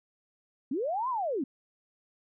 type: linear two-way sweep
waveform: sine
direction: up then down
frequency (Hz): 233.1 to 1066 to 233.1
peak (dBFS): -28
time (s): 0.71-1.44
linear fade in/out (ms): 5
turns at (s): 1.09
effects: none